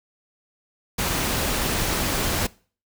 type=noise; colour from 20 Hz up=pink; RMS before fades=-24 dBFS; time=0.98-2.47 s; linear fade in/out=10 ms; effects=noise-tail reverb RT60 0.4 s tail -22 dB re dry